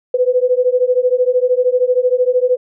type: beating tone pair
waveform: sine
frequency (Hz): 494.7 / 507.7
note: B4 / B4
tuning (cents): +3 / +48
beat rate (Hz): 13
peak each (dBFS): -14 / -14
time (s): 0.14-2.57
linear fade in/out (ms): 5
effects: none